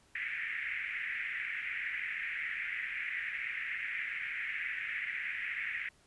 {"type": "band-pass noise", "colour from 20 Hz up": "pink", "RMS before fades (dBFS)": -38, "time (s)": [0.15, 5.89], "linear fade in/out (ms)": 5, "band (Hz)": [1800, 2300], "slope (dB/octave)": 48, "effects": ["pink hiss -66 dBFS RMS until 6.06 s", "resampled to 24000 Hz"]}